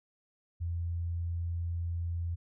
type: tone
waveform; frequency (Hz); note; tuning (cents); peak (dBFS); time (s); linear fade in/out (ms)
sine; 85.2; F2; -42; -31; 0.6-2.36; 20
effects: none